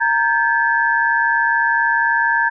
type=tone cluster; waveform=sine; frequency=926 / 1579 / 1719 Hz; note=A#5 / G6 / A6; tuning=-12 / +12 / -41 cents; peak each=-18 dBFS; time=0-2.5 s; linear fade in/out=20 ms; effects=none